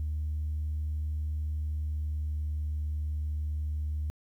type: tone with pitch glide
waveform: sine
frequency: 76.1 to 75.49 Hz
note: D#2 to D2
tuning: -38 to +48 cents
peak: -28 dBFS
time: 0-4.1 s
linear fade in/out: 0 ms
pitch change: -14 cents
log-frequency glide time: 1.46-2.49 s
effects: tanh soft clip ceiling -26 dBFS + 11-bit